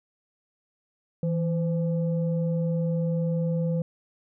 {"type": "tone pair together", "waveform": "sine", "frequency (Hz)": [163.7, 512.1], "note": ["E3", "C5"], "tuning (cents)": [-12, -37], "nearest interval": "octave + minor sixth", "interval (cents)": 1975, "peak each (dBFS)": [-23, -30], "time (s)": [1.23, 3.82], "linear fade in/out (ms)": 2, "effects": ["tanh soft clip ceiling -16 dBFS"]}